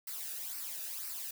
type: noise with flanger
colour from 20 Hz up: blue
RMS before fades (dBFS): -41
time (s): 0.07-1.31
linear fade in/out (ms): 5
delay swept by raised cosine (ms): 0.29 to 0.95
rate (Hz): 2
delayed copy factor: -0.65
effects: none